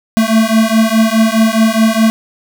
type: beating tone pair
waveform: square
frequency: 220 / 224.8 Hz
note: A3 / A3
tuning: 0 / +37 cents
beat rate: 4.8 Hz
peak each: -12 dBFS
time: 0.17-2.1 s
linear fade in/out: 0 ms
effects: none